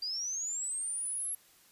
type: linear sweep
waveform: sine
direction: up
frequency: 4699 to 11310 Hz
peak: -33 dBFS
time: 0.02-1.35 s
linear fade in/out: 5 ms
effects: white hiss -62 dBFS RMS until 1.71 s + resampled to 32000 Hz